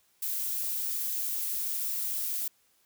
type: noise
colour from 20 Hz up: violet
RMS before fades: -32 dBFS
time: 0.22-2.48 s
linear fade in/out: 5 ms
effects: white hiss -68 dBFS RMS until 2.85 s